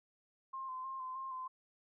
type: tone with vibrato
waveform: sine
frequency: 1046.5 Hz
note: C6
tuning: in tune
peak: -40 dBFS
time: 0.53-1.48 s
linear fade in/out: 10 ms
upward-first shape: square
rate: 3.2 Hz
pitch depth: 26 cents each way
effects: none